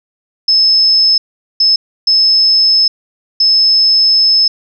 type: tone bursts at uneven times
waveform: sine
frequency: 5220 Hz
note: E8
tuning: 18 cents flat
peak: -6 dBFS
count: 4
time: 0.48-1.18 / 1.6-1.76 / 2.07-2.88 / 3.4-4.48 s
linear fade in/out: 5 ms
effects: none